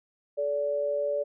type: tone pair together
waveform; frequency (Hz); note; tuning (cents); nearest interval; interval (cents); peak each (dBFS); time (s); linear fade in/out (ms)
sine; 431.6 / 577.6; A4 / D5; -33 / -29; perfect fourth; 504; -33 / -26; 0.37-1.24; 20
effects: none